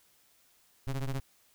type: ring-modulated tone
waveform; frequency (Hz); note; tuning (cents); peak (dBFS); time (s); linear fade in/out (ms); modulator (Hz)
square; 68.3; C#2; -25; -29; 0.87-1.2; 0; 60.7
effects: white hiss -66 dBFS RMS until 1.54 s